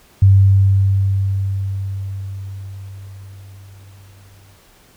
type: tone with exponential decay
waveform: sine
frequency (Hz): 97.5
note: G2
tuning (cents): -9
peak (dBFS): -5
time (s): 0.22-4.55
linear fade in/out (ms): 5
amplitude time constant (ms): 940
effects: pink hiss -50 dBFS RMS until 4.96 s